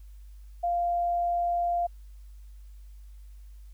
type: tone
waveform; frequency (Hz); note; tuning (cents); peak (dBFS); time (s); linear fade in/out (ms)
sine; 696; F5; -6; -24; 0.63-1.87; 10
effects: added 50 Hz sine -44 dBFS peak until 3.73 s + white hiss -68 dBFS RMS until 3.73 s